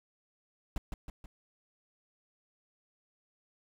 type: noise with echo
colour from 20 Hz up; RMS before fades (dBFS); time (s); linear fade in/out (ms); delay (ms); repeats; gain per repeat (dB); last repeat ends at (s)
brown; -32; 0.76-0.78; 2; 160; 3; -5; 1.26
effects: none